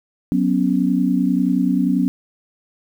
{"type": "chord", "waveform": "sine", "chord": "F# suspended fourth", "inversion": "none", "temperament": "equal", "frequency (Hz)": [185, 246.9, 277.2], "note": ["F#3", "B3", "C#4"], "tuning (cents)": [0, 0, 0], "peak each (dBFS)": -19, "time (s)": [0.32, 2.08], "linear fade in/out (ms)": 0, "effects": ["8-bit"]}